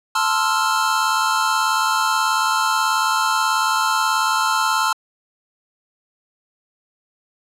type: chord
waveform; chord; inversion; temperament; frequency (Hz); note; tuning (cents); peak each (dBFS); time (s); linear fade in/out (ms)
square; F major seventh; first; equal; 880 / 1046.5 / 1318.5 / 1396.9; A5 / C6 / E6 / F6; 0 / 0 / 0 / 0; -23; 0.15-4.93; 5
effects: low-pass 11000 Hz 12 dB/octave